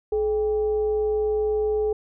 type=tone with frequency modulation; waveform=sine; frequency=426 Hz; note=G#4; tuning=44 cents sharp; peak=-20 dBFS; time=0.12-1.93 s; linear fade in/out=5 ms; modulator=368 Hz; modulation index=0.32; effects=none